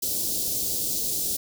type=band-stop noise; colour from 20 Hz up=white; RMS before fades=-27 dBFS; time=0.02-1.37 s; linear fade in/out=10 ms; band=530 to 4200 Hz; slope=24 dB/octave; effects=none